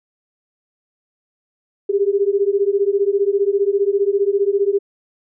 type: beating tone pair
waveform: sine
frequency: 392.8 / 407.8 Hz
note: G4 / G#4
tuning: +4 / -32 cents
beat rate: 15 Hz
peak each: -17 / -17 dBFS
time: 1.89-4.79 s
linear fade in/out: 10 ms
effects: none